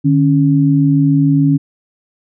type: tone pair together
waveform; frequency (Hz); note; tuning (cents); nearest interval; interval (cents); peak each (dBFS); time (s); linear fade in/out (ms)
sine; 150.36 / 277.2; D3 / C#4; +41 / 0; major seventh; 1059; -11 / -11; 0.04-1.58; 20
effects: none